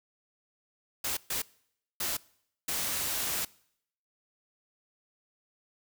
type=noise bursts at uneven times; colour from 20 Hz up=white; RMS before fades=-32 dBFS; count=4; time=1.04-1.17 / 1.3-1.42 / 2-2.17 / 2.68-3.45 s; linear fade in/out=5 ms; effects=noise-tail reverb RT60 0.7 s tail -23 dB re dry